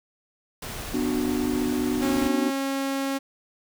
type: noise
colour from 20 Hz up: pink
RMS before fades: -35 dBFS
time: 0.62-2.28 s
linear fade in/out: 5 ms
type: chord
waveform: triangle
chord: B minor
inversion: none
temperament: just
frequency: 246.9 / 296.3 / 370.4 Hz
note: B3 / D4 / F#4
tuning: 0 / +15 / +2 cents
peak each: -24 / -25 / -28 dBFS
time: 0.93-2.51 s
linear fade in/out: 20 ms
type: tone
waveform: sawtooth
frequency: 272.6 Hz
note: C#4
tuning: 29 cents flat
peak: -21 dBFS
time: 2.01-3.19 s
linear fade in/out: 20 ms
effects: none